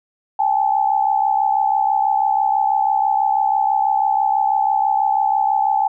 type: tone pair together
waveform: sine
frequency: 794.9 / 861 Hz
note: G5 / A5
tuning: +24 / -38 cents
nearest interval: minor second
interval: 138 cents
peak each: -17 dBFS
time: 0.39-5.88 s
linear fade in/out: 5 ms
effects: none